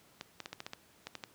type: clicks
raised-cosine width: 0.2 ms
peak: -23 dBFS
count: 10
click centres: 0.211 / 0.403 / 0.459 / 0.53 / 0.604 / 0.665 / 0.734 / 1.07 / 1.153 / 1.238 s
effects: pink hiss -63 dBFS RMS until 1.34 s + high-pass 100 Hz 12 dB/octave